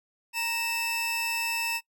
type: tone pair together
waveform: sawtooth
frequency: 932.3 / 2637 Hz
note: A#5 / E7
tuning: 0 / 0 cents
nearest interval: octave + tritone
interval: 1800 cents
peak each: -30 / -25 dBFS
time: 0.33-1.81 s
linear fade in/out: 50 ms
effects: noise-tail reverb RT60 0.1 s tail -22 dB re dry